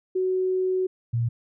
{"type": "tone pair in turn", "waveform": "sine", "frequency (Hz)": [372.3, 117.27], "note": ["F#4", "A#2"], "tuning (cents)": [11, 11], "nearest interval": "octave + minor sixth", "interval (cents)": 2000, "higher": "first", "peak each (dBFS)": -21, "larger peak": "neither", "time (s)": [[0.15, 0.87], [1.13, 1.29]], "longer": "first", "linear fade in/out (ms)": 10, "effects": []}